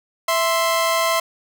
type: tone pair together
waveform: sawtooth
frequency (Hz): 660.1 / 1046.5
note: E5 / C6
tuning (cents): +2 / 0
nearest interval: minor sixth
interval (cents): 798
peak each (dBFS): -16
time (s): 0.28-1.2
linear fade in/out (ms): 5
effects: none